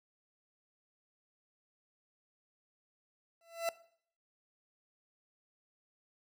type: tone with exponential growth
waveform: 40% pulse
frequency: 670 Hz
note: E5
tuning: 28 cents sharp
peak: -28 dBFS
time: 3.41-3.69 s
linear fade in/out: 1 ms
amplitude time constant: 59 ms
effects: noise-tail reverb RT60 0.6 s tail -19 dB re dry